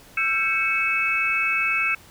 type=tone cluster; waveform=sine; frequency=1336 / 1583 / 2225 / 2593 Hz; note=E6 / G6 / C#7 / E7; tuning=+23 / +17 / +6 / -29 cents; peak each=-28 / -30 / -25 / -22 dBFS; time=0.17-1.95 s; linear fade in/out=5 ms; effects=pink hiss -49 dBFS RMS until 2.1 s

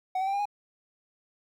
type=tone with pitch steps; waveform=triangle; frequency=748 / 766.4 / 785.2 / 804.5 / 824.2 Hz; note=F#5 / G5 / G5 / G5 / G#5; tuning=+19 / -39 / +3 / +45 / -13 cents; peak=-24 dBFS; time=0.15-0.455 s; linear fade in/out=5 ms; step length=61 ms; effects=11-bit

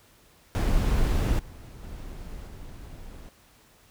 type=noise with level steps; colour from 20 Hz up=brown; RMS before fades=-23 / -43 / -39 / -42 dBFS; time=0.55-3.29 s; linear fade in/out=0 ms; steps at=1.39 / 1.83 / 2.47 s; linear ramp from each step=2 ms; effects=pink hiss -58 dBFS RMS until 3.9 s

